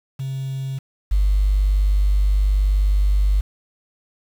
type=tone pair in turn; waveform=sine; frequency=134.1 / 49.5 Hz; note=C3 / G1; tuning=+43 / +18 cents; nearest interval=octave + perfect fourth; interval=1725 cents; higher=first; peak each=-23 / -13 dBFS; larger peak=second; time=0.19-0.79 / 1.11-3.41 s; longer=second; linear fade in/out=10 ms; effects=tanh soft clip ceiling -9 dBFS + 7-bit